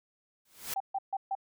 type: noise with exponential growth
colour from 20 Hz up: white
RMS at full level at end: -32 dBFS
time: 0.45-0.74 s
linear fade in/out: 5 ms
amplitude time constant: 62 ms
type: tone bursts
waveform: sine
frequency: 780 Hz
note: G5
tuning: 9 cents flat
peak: -29 dBFS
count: 4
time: 0.76-1.352 s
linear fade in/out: 5 ms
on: 43 ms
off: 140 ms
effects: none